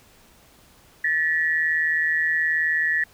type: tone pair together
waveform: sine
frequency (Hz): 1752.1 / 1911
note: A6 / A#6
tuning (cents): -8 / +43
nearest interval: major second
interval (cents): 151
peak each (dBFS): -22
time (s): 1.04-3.04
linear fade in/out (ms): 5
effects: pink hiss -54 dBFS RMS until 3.13 s